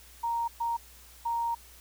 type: tone bursts at uneven times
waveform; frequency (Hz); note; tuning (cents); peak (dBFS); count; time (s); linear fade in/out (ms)
sine; 932.3; A#5; 0; -27; 3; 0.23-0.48 / 0.6-0.77 / 1.25-1.55; 10
effects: added 60 Hz sine -55 dBFS peak until 1.8 s + white hiss -54 dBFS RMS until 1.8 s